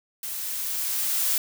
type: noise with level ramp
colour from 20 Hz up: blue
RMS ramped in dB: -33 to -23 dBFS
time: 0.23-1.38 s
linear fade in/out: 2 ms
effects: none